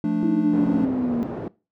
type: chord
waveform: triangle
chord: D minor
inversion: first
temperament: equal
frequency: 174.61 / 220 / 293.7 Hz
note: F3 / A3 / D4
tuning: 0 / 0 / 0 cents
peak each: -25 / -22 / -21 dBFS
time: 0.04-0.85 s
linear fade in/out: 2 ms
type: exponential sweep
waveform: sine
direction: down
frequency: 326.4 to 233.1 Hz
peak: -21 dBFS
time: 0.23-1.23 s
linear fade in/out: 0 ms
type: band-pass noise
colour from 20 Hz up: pink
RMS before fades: -31 dBFS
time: 0.53-1.48 s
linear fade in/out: 2 ms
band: 170 to 550 Hz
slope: 12 dB/octave
effects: noise-tail reverb RT60 0.3 s tail -21 dB re dry